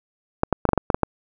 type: clicks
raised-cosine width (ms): 1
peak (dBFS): -3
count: 9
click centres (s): 0.434 / 0.527 / 0.653 / 0.69 / 0.733 / 0.777 / 0.902 / 0.945 / 1.033
effects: none